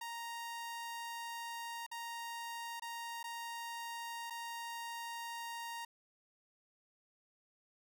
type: tone with dropouts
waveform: sawtooth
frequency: 932.3 Hz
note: A#5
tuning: in tune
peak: -38 dBFS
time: 0.01-5.85 s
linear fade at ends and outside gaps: 5 ms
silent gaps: 1.865-1.914 / 2.798-2.82 / 3.23-3.24 / 4.3-4.305 s
effects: none